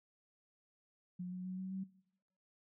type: tone with pitch steps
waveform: sine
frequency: 180 / 182.62 / 185.27 / 187.97 / 190.7 Hz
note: F#3 / F#3 / F#3 / F#3 / G3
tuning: -47 / -22 / +3 / +28 / -47 cents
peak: -39 dBFS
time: 1.19-1.84 s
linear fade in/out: 10 ms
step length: 130 ms
effects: noise-tail reverb RT60 0.8 s tail -19 dB re dry